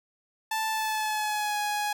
sawtooth tone with pitch glide, 880 to 833 Hz, A5 to G#5, 0 to +5 cents, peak -23 dBFS, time 0.51-1.93 s, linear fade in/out 5 ms, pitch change -95 cents, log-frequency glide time 0.7-1.58 s, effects none

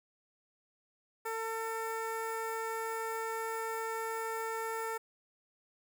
15% pulse tone with notch filter, 449.2 Hz, A4, 36 cents sharp, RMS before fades -37 dBFS, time 1.25-4.98 s, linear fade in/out 10 ms, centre 4200 Hz, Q 1.1, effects none

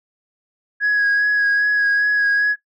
sine tone with vibrato, 1661.2 Hz, G#6, in tune, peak -12 dBFS, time 0.8-2.56 s, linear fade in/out 50 ms, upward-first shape sine, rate 2.5 Hz, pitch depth 18 cents each way, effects noise-tail reverb RT60 0.1 s tail -19 dB re dry + tanh soft clip ceiling -12 dBFS

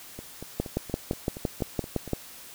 two click trains, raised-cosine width 2 ms, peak -12 / -24 dBFS, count 10 / 9, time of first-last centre 0.6-2.133 / 0.19-2.077 s, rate 5.87 / 4.24 Hz, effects white hiss -46 dBFS RMS until 2.54 s

